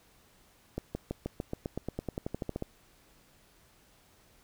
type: accelerating click train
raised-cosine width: 2 ms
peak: -20 dBFS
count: 18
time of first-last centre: 0.78-2.624 s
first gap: 170 ms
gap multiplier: 0.94
effects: pink hiss -63 dBFS RMS until 4.43 s